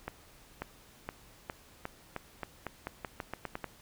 accelerating click train, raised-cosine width 0.5 ms, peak -21 dBFS, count 15, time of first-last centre 0.08-3.643 s, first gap 540 ms, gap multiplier 0.87, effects pink hiss -58 dBFS RMS until 3.81 s

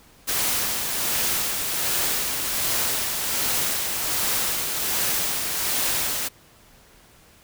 white noise with tremolo, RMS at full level -23 dBFS, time 0.27-6.29 s, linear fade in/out 20 ms, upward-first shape sine, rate 1.3 Hz, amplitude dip 35%, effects pink hiss -53 dBFS RMS until 7.43 s

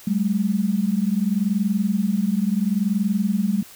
sine tone pair together, 192.18 / 212.9 Hz, G3 / G#3, -34 / +43 cents, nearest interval major second, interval 177 cents, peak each -21 dBFS, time 0.07-3.63 s, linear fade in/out 5 ms, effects white hiss -45 dBFS RMS until 3.75 s

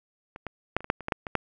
clicks, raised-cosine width 0.5 ms, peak -25 / -19 / -8 / -27 / -24 / -6 / -25 / -15 / -9 / -19 / -8 dBFS, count 11, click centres 0.361 / 0.467 / 0.766 / 0.806 / 0.844 / 0.901 / 1.007 / 1.084 / 1.122 / 1.268 / 1.353 s, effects none

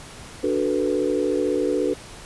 sine chord, B minor seventh, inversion first, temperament equal, 293.7 / 370 / 440 / 493.9 Hz, D4 / F#4 / A4 / B4, 0 / 0 / 0 / 0 cents, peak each -25 dBFS, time 0.43-1.94 s, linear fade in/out 10 ms, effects pink hiss -41 dBFS RMS until 2.25 s + resampled to 24000 Hz

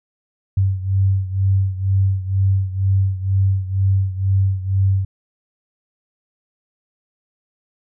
sine beating tone pair, 95.9 / 98 Hz, G2 / G2, -37 / 0 cents, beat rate 2.1 Hz, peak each -16 / -20 dBFS, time 0.57-5.05 s, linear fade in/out 5 ms, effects none

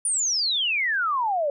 sine exponential sweep, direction down, 9700 to 554 Hz, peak -21 dBFS, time 0.05-1.5 s, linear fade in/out 2 ms, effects none

